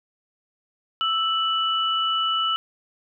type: tone pair together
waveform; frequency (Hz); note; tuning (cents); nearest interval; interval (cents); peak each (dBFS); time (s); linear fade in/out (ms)
sine; 1318.5 / 2960; E6 / F#7; 0 / 0; octave + major second; 1400; -23; 1.01-2.56; 0
effects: none